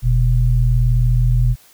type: tone pair together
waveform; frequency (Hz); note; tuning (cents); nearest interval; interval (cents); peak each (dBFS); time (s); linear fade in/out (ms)
sine; 43.2 / 122.2; F1 / B2; -18 / -18; octave + tritone; 1800; -14; 0.02-1.56; 50
effects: white hiss -49 dBFS RMS until 1.73 s